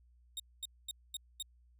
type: tone bursts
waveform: sawtooth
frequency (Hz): 3724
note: A#7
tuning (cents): -2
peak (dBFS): -35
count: 5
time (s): 0.37-1.425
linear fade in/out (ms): 2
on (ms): 27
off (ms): 230
effects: added 60 Hz sine -62 dBFS peak until 1.79 s